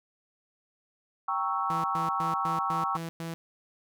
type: chord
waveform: sine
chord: G diminished seventh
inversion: none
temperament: equal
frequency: 784 / 932.3 / 1108.7 / 1318.5 Hz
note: G5 / Bb5 / Db6 / Fb6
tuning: 0 / 0 / 0 / 0 cents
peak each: -33 / -35 / -30 / -32 dBFS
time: 1.28-2.97 s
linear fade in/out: 5 ms
type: tone bursts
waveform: sawtooth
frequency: 165.5 Hz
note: E3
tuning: 7 cents sharp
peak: -30 dBFS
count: 7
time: 1.7-3.34 s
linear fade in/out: 0 ms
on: 140 ms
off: 110 ms
effects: none